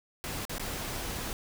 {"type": "noise with dropouts", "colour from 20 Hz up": "pink", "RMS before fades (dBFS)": -36, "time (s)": [0.24, 1.33], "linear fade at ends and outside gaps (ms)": 0, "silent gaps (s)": [[0.452, 0.495], [0.582, 0.596]], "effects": []}